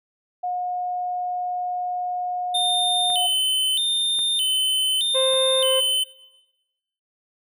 sine tone, 721 Hz, F#5, 45 cents flat, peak -23 dBFS, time 0.43-3.27 s, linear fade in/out 10 ms
square tone with vibrato, 3322 Hz, G#7, in tune, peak -20 dBFS, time 2.54-6.04 s, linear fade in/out 10 ms, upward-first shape square, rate 0.81 Hz, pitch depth 150 cents each way
clicks, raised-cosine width 0.5 ms, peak -25 dBFS, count 3, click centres 3.102 / 4.191 / 5.338 s
harmonic tone, 525 Hz, C5, 6 cents sharp, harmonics 1 / 2 / 3 / 4 / 5, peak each -20 / -31 / -41 / -41 / -41 dBFS, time 5.14-5.81 s, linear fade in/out 20 ms
effects noise-tail reverb RT60 1.0 s tail -18 dB re dry

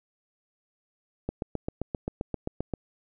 click train, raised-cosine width 2 ms, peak -16 dBFS, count 12, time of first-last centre 1.29-2.737 s, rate 7.6 Hz, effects none

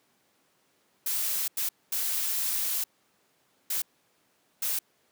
blue noise bursts at uneven times, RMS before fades -29 dBFS, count 5, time 1.06-1.48 / 1.57-1.69 / 1.92-2.84 / 3.7-3.82 / 4.62-4.79 s, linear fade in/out 5 ms, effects pink hiss -68 dBFS RMS until 5.11 s + high-pass 200 Hz 12 dB/octave

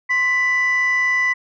sine tone pair together, 1052 / 1986 Hz, C6 / B6, +9 / +9 cents, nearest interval major seventh, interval 1100 cents, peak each -24 / -14 dBFS, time 0.09-1.34 s, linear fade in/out 20 ms, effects tanh soft clip ceiling -12 dBFS

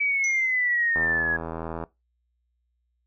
sine exponential sweep, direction down, 2298 to 1661.2 Hz, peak -21 dBFS, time 0-1.37 s, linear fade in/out 10 ms
sine tone with exponential decay, 6000 Hz, F#8, 23 cents sharp, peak -26 dBFS, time 0.24-0.54 s, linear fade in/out 1 ms, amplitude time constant 64 ms
click train, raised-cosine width 1 ms, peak -18 dBFS, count 73, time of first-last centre 0.96-1.838 s, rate 82 Hz
effects noise-tail reverb RT60 0.2 s tail -20 dB re dry + added 60 Hz sine -70 dBFS peak until 3.06 s

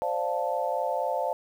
sine chord, D minor seventh, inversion third, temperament equal, 523.3 / 587.3 / 698.5 / 880 Hz, C5 / D5 / F5 / A5, 0 / 0 / 0 / 0 cents, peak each -31 dBFS, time 0.02-1.33 s, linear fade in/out 0 ms, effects 9-bit

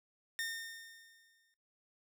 sawtooth tone with exponential decay, 1824 Hz, A#6, 38 cents flat, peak -31 dBFS, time 0.39-1.54 s, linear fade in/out 0 ms, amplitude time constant 250 ms, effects noise-tail reverb RT60 0.3 s tail -18 dB re dry

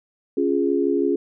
sine chord, Db major, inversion none, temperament equal, 277.2 / 349.2 / 415.3 Hz, Db4 / F4 / Ab4, 0 / 0 / 0 cents, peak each -22 dBFS, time 0.37-1.16 s, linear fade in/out 5 ms, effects none

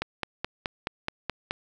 click train, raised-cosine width 0.3 ms, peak -12 dBFS, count 8, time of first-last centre 0.02-1.509 s, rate 4.7 Hz, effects none

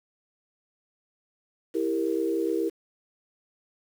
sine chord, E diminished, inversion none, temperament equal with one note detuned, 329.6 / 396.6 / 466.2 Hz, E4 / G4 / Bb4, 0 / +20 / 0 cents, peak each -27 / -29 / -29 dBFS, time 1.74-2.7 s, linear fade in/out 20 ms, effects 8-bit

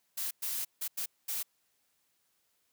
blue noise bursts at uneven times, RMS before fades -35 dBFS, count 5, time 0.17-0.31 / 0.42-0.65 / 0.81-0.88 / 0.97-1.06 / 1.28-1.43 s, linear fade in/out 10 ms, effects white hiss -75 dBFS RMS until 2.72 s + high-pass 60 Hz 12 dB/octave

